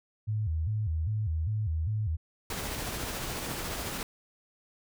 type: tone with vibrato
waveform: sine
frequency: 92.5 Hz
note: F#2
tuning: in tune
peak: -27 dBFS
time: 0.27-2.17 s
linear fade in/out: 20 ms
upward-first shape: square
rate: 2.5 Hz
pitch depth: 260 cents each way
type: noise with tremolo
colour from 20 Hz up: pink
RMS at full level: -34 dBFS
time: 2.5-4.03 s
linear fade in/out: 2 ms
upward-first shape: triangle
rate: 14 Hz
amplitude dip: 30%
effects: none